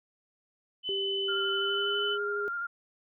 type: tone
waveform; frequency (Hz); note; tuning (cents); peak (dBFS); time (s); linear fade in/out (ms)
sine; 3015; F#7; +32; -30; 0.83-2.18; 50
type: tone with pitch glide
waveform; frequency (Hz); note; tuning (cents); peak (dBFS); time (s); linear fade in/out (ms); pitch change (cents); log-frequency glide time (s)
sine; 392 to 410.3; G4 to G#4; 0 to -21; -32; 0.89-2.48; 0; +79; 1.54-2.04
type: tone with vibrato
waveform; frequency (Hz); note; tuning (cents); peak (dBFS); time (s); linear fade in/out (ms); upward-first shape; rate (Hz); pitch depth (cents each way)
sine; 1398; F6; +1; -31; 1.28-2.67; 10; square; 12; 17
effects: none